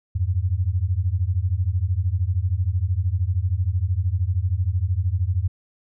sine beating tone pair, 85 / 98 Hz, F2 / G2, -46 / 0 cents, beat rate 13 Hz, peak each -22 dBFS, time 0.15-5.48 s, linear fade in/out 10 ms, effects none

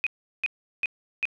sine tone bursts, 2502 Hz, D#7, 9 cents sharp, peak -22 dBFS, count 4, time 0.04-1.254 s, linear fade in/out 0 ms, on 26 ms, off 370 ms, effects none

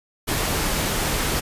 pink noise, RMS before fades -23 dBFS, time 0.27-1.41 s, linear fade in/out 20 ms, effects resampled to 32000 Hz

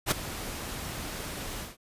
pink noise with ADSR envelope, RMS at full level -22 dBFS, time 0.06-1.77 s, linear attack 53 ms, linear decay 12 ms, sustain -15 dB, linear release 170 ms, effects resampled to 32000 Hz

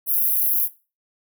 pink high-pass noise, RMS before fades -20 dBFS, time 0.06-0.69 s, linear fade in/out 50 ms, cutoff 11000 Hz, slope 96 dB/octave, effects noise-tail reverb RT60 0.3 s tail -17 dB re dry

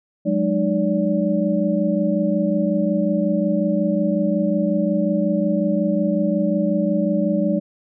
sine tone cluster, 183.3 / 208.8 / 304.7 / 576 Hz, F#3 / G#3 / D#4 / D5, -16 / +10 / -36 / -34 cents, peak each -22 / -21 / -23 / -23 dBFS, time 0.25-7.6 s, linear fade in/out 20 ms, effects none

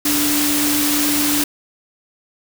sine tone in noise, 293.7 Hz, D4, in tune, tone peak -19 dBFS, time 0.05-1.44 s, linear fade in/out 5 ms, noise white, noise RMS -19 dBFS, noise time 0.05-1.44 s, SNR -3 dB, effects none

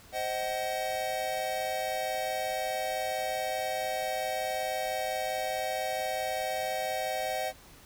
square chord, C diminished, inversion none, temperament just, 523.3 / 627.9 / 753.5 Hz, C5 / Eb5 / Gb5, 0 / +16 / +31 cents, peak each -38 / -35 / -34 dBFS, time 0.12-7.53 s, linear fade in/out 50 ms, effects pink hiss -54 dBFS RMS until 7.85 s

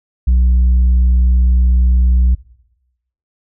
sine tone, 61.74 Hz, B1, in tune, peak -5 dBFS, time 0.27-2.35 s, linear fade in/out 10 ms, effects noise-tail reverb RT60 0.9 s tail -22 dB re dry + tanh soft clip ceiling -7 dBFS

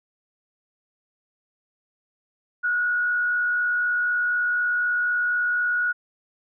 sine tone with frequency modulation, 1455 Hz, F#6, 29 cents flat, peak -20 dBFS, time 2.63-5.93 s, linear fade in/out 20 ms, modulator 64 Hz, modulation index 0.39, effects none

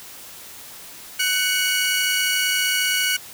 sawtooth tone cluster, 1499 / 2233 / 2903 Hz, F#6 / C#7 / F#7, +22 / +12 / -34 cents, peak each -20 dBFS, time 1.19-3.17 s, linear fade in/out 10 ms, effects white hiss -40 dBFS RMS until 3.33 s

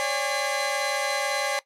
sawtooth tone cluster, 546 / 584 / 814 / 2037 Hz, C#5 / D5 / G#5 / C7, -26 / -10 / -35 / -47 cents, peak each -26 dBFS, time 0-1.59 s, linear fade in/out 0 ms, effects noise-tail reverb RT60 0.1 s tail -17 dB re dry + low-pass 10000 Hz 12 dB/octave

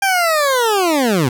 20% pulse linear sweep, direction down, 799 to 116.54 Hz, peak -8 dBFS, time 0.02-1.29 s, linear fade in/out 5 ms, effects none

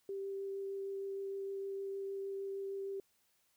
sine tone with vibrato, 392.2 Hz, G4, 1 cent sharp, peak -38 dBFS, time 0.09-3 s, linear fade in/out 2 ms, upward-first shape triangle, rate 6.5 Hz, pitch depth 9 cents each way, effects white hiss -75 dBFS RMS until 3.56 s

